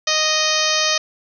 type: harmonic tone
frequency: 621 Hz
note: D#5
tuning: 3 cents flat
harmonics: 1 / 2 / 3 / 4 / 5 / 6 / 7 / 8 / 9 / 10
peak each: -25 / -25 / -25 / -25 / -25 / -25 / -25 / -25 / -25 / -25 dBFS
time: 0.07-0.98 s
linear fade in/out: 5 ms
effects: none